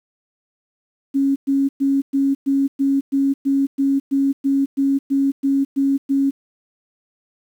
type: tone bursts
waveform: sine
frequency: 275 Hz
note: C#4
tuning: 14 cents flat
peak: -14 dBFS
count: 16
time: 1.14-6.31 s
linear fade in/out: 20 ms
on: 220 ms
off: 110 ms
effects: 8-bit